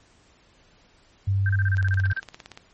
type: tone with pitch glide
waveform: sine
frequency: 98 to 95.6 Hz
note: G2 to G2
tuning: 0 to -43 cents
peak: -19 dBFS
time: 1.27-2.13 s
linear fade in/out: 10 ms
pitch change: -43 cents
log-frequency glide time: 1.58-1.78 s
type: tone bursts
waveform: sine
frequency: 1568 Hz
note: G6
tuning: in tune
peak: -25 dBFS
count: 12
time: 1.46-2.197 s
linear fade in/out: 2 ms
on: 33 ms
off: 31 ms
type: click train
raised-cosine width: 0.2 ms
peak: -22 dBFS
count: 15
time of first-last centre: 1.77-2.575 s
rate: 17.4 Hz
effects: pink hiss -58 dBFS RMS until 2.73 s + MP3 32 kbps